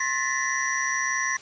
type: tone cluster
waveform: sine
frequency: 1062 / 1738 / 1863 / 2004 / 5830 Hz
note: C6 / A6 / A#6 / B6 / F#8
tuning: +25 / -22 / -2 / +25 / -26 cents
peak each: -30 dBFS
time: 0-1.37 s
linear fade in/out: 5 ms
effects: white hiss -46 dBFS RMS until 1.41 s + resampled to 16000 Hz